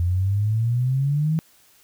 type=exponential sweep; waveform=sine; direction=up; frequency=85.6 to 162.4 Hz; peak=-18 dBFS; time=0-1.39 s; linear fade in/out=0 ms; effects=white hiss -56 dBFS RMS until 1.83 s